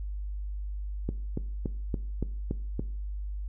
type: click train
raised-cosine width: 3 ms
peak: -17 dBFS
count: 7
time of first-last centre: 1.09-2.795 s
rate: 3.52 Hz
effects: noise-tail reverb RT60 0.5 s tail -18 dB re dry + added 50 Hz sine -32 dBFS peak until 3.48 s